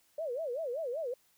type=tone with vibrato; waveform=sine; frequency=560 Hz; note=C#5; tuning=18 cents sharp; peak=-33 dBFS; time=0.18-1.14 s; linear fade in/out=5 ms; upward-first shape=sine; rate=5.2 Hz; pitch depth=290 cents each way; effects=white hiss -69 dBFS RMS until 1.37 s